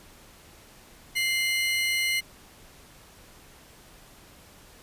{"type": "tone pair together", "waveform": "35% pulse", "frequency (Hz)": [2093, 2943], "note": ["C7", "F#7"], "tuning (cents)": [0, -10], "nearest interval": "tritone", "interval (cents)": 590, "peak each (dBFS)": [-23, -29], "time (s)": [1.15, 2.21], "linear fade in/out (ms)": 20, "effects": ["pink hiss -52 dBFS RMS until 4.82 s", "resampled to 32000 Hz"]}